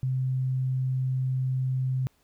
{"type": "tone", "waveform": "sine", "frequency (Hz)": 130, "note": "C3", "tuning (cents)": -11, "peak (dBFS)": -24, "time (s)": [0.03, 2.07], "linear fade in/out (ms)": 0, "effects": ["pink hiss -67 dBFS RMS until 2.23 s"]}